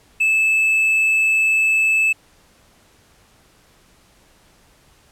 triangle tone, 2618 Hz, E7, 13 cents flat, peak -12 dBFS, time 0.2-2.13 s, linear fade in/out 10 ms, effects pink hiss -54 dBFS RMS until 5.11 s + low-pass 12000 Hz 12 dB/octave

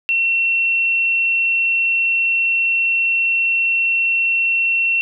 sine tone, 2715 Hz, F7, 50 cents flat, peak -14 dBFS, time 0.09-5.01 s, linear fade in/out 0 ms, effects none

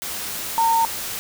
sine tone in noise, 913 Hz, A#5, 36 cents flat, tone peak -15 dBFS, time 0.58-0.85 s, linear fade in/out 0 ms, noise white, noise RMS -29 dBFS, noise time 0.02-1.19 s, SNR +11 dB, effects none

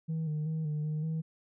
sine tone with pitch steps, 160.6 / 152.3 / 158.7 / 150.8 / 153.5 / 159.9 Hz, E3 / D#3 / D#3 / D3 / D#3 / D#3, -45 / -37 / +35 / +46 / -23 / +48 cents, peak -28 dBFS, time 0.08-1.22 s, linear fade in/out 20 ms, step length 190 ms, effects tanh soft clip ceiling -29 dBFS

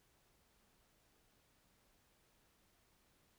silence, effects pink hiss -74 dBFS RMS until 3.38 s

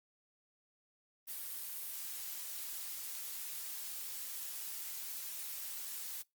blue noise, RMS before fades -43 dBFS, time 1.27-6.23 s, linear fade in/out 20 ms, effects noise-tail reverb RT60 0.2 s tail -24 dB re dry + Opus 32 kbps

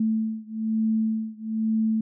sine beating tone pair, 220 / 221.1 Hz, A3 / A3, 0 / +9 cents, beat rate 1.1 Hz, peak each -25 / -26 dBFS, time 0-2.01 s, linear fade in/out 5 ms, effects none

